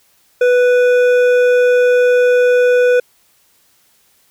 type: tone with hard clipping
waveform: triangle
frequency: 493.9 Hz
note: B4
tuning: in tune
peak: -10 dBFS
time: 0.41-3 s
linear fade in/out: 5 ms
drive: 13 dB
effects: white hiss -55 dBFS RMS until 4.3 s